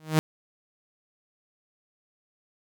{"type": "tone with exponential growth", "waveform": "sawtooth", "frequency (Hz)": 156.5, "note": "D#3", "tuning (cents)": 10, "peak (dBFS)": -11, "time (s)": [0, 0.19], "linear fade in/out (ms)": 0, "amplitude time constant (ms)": 40, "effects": []}